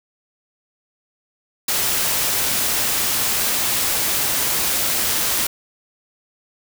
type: noise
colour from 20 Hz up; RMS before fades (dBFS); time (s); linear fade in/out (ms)
white; -20; 1.68-5.47; 5
effects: none